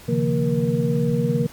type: tone cluster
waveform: sine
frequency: 133 / 151 / 170.6 / 231.4 / 473.4 Hz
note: C3 / D3 / F3 / A#3 / A#4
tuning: +29 / +48 / -40 / -13 / +27 cents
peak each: -24 dBFS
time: 0.08-1.47 s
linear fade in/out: 10 ms
effects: pink hiss -44 dBFS RMS until 1.52 s + MP3 96 kbps